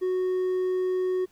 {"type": "tone with hard clipping", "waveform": "triangle", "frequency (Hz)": 369, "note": "F#4", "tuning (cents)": -5, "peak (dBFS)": -24, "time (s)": [0.01, 1.26], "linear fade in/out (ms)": 20, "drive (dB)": 5, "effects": ["pink hiss -63 dBFS RMS until 1.31 s"]}